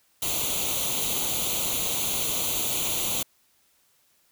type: noise with comb filter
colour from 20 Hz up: white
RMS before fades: -27 dBFS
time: 0.22-3.23 s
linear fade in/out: 5 ms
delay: 0.29 ms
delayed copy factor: +0.8
effects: white hiss -65 dBFS RMS until 4.31 s